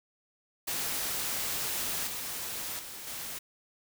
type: noise with level steps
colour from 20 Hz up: white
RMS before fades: -33 / -37 / -43 / -39 dBFS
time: 0.67-3.39 s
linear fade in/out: 10 ms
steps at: 2.07 / 2.79 / 3.07 s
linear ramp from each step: 2 ms
effects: none